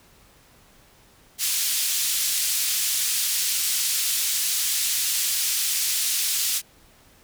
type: band-pass noise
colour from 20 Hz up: white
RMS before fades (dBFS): -24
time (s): 1.38-6.62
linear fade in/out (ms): 50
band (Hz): 3000 to 12000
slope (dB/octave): 12
effects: pink hiss -55 dBFS RMS until 7.23 s